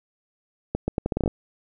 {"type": "accelerating click train", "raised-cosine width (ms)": 2, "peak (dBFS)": -10, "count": 10, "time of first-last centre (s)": [0.75, 1.278], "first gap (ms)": 130, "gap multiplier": 0.78, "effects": []}